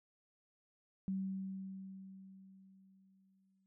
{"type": "tone with exponential decay", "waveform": "sine", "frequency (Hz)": 191.5, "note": "G3", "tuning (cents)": -40, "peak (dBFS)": -34, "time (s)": [1.08, 3.66], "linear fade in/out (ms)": 0, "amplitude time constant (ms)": 560, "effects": []}